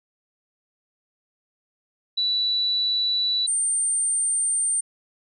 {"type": "tone pair in turn", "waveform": "sine", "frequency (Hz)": [3951, 8870], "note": ["B7", "C#9"], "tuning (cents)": [0, 0], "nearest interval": "octave + major second", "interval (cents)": 1400, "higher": "second", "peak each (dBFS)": -20, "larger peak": "neither", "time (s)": [[2.17, 3.47], [3.47, 4.81]], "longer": "second", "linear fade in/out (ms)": 10, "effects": []}